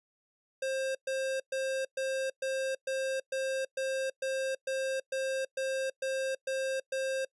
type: tone bursts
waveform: square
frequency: 531 Hz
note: C5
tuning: 25 cents sharp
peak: -31 dBFS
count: 15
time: 0.62-7.25 s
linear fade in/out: 5 ms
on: 330 ms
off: 120 ms
effects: noise-tail reverb RT60 0.1 s tail -24 dB re dry + resampled to 24000 Hz